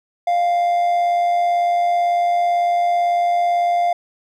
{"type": "tone with amplitude modulation", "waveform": "triangle", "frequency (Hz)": 698.5, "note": "F5", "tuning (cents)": 0, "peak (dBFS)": -11, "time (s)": [0.27, 3.93], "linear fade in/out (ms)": 5, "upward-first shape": "sine", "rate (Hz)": 98, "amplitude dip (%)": 35, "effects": []}